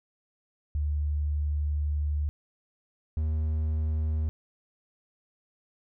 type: tone pair in turn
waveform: sine / triangle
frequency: 74 / 77.76 Hz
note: D2 / D#2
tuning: +14 / 0 cents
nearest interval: minor second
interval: 86 cents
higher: second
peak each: -25 / -23 dBFS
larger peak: second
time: 0.75-2.29 / 3.17-4.29 s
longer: first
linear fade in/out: 0 ms
effects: none